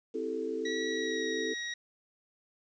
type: chord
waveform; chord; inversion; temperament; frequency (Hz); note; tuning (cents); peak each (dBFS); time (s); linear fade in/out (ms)
sine; A minor seventh; first; equal; 261.6 / 329.6 / 392 / 440; C4 / E4 / G4 / A4; 0 / 0 / 0 / 0; -40 / -38 / -40 / -34; 0.14-1.54; 10
type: tone with pitch glide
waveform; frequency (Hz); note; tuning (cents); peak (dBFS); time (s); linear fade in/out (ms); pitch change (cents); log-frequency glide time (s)
25% pulse; 1928 to 1896; B6 to A#6; -42 to +29; -31; 0.65-1.74; 5; -29; 0.86-1.26
effects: resampled to 16000 Hz + 10-bit